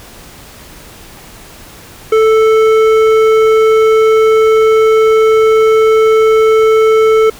triangle tone with hard clipping, 440 Hz, A4, in tune, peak -7 dBFS, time 2.12-7.3 s, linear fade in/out 5 ms, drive 14 dB, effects pink hiss -35 dBFS RMS until 7.39 s

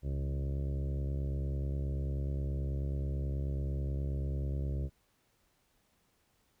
harmonic tone with a mistuned harmonic, 69.3 Hz, C#2, in tune, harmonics 1 / 2 / 3 / 4 / 5 / 6 / 7 / 8 / 9, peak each -33 / -37 / -48 / -49 / -49 / -52 / -55 / -53 / -58 dBFS, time 0.02-4.9 s, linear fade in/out 50 ms, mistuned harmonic 2, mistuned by -22 cents, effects pink hiss -73 dBFS RMS until 6.6 s

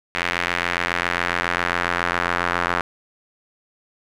square tone with band-pass filter sweep, 43.65 Hz, F1, in tune, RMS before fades -23 dBFS, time 0.15-2.81 s, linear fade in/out 0 ms, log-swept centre 2100 to 1400 Hz, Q 1.7, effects none

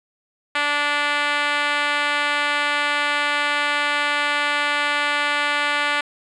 5% pulse tone with band-pass filter, 291.7 Hz, D4, 12 cents flat, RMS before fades -21 dBFS, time 0.55-6.01 s, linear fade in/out 5 ms, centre 1600 Hz, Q 0.76, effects resampled to 22050 Hz

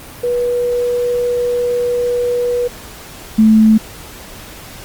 sine tone pair in turn, 486.3 / 218.6 Hz, B4 / A3, -27 / -11 cents, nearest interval octave + major second, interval 1384 cents, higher first, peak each -13 / -5 dBFS, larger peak second, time 0.23-2.68 / 3.38-3.78 s, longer first, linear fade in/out 10 ms, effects pink hiss -34 dBFS RMS until 4.84 s + Opus 32 kbps

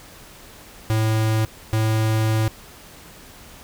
square tone bursts at uneven times, 110 Hz, A2, in tune, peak -18 dBFS, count 2, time 0.9-1.45 / 1.73-2.48 s, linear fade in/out 0 ms, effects pink hiss -44 dBFS RMS until 3.63 s

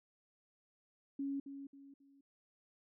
sine tone with echo, 277.2 Hz, C#4, in tune, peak -36 dBFS, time 1.19-1.4 s, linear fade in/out 5 ms, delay 270 ms, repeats 3, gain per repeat -9 dB, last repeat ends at 2.21 s, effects none

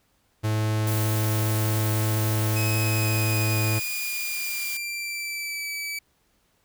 45% pulse tone, 108.1 Hz, A2, 30 cents flat, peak -22 dBFS, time 0.43-3.8 s, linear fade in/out 20 ms
blue noise, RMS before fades -33 dBFS, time 0.87-4.77 s, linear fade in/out 2 ms
sawtooth tone with pitch glide, 2536 to 2299 Hz, D#7 to D7, +32 to -37 cents, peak -26 dBFS, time 2.56-5.99 s, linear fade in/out 5 ms, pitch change -169 cents, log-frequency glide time 2.79-5.7 s
effects pink hiss -67 dBFS RMS until 6.64 s

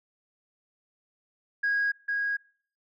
sine tone pair in turn, 1644 / 1644 Hz, G#6 / G#6, -18 / -18 cents, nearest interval unison, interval 0 cents, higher neither, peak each -22 / -25 dBFS, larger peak first, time 1.63-1.92 / 2.08-2.37 s, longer neither, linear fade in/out 10 ms, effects noise-tail reverb RT60 0.5 s tail -24 dB re dry + tanh soft clip ceiling -20 dBFS

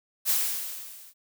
blue noise with level ramp, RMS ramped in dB -21 to -51 dBFS, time 0.25-1.14 s, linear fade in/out 50 ms, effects none

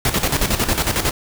pink noise with tremolo, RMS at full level -17 dBFS, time 0.05-1.11 s, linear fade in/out 2 ms, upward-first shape square, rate 11 Hz, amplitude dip 65%, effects none

